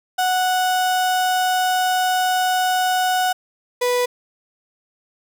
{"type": "tone pair in turn", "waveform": "35% pulse", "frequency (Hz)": [738, 492.6], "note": ["F#5", "B4"], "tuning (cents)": [-5, -5], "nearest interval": "perfect fifth", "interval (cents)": 700, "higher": "first", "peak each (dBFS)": -15, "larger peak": "neither", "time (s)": [[0.18, 3.33], [3.81, 4.06]], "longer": "first", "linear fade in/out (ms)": 10, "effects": []}